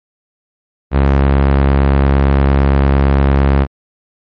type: tone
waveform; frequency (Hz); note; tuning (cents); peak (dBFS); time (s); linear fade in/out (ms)
sawtooth; 68.8; C#2; -12; -4; 0.91-3.67; 50
effects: low-pass 2000 Hz 12 dB/octave + MP3 32 kbps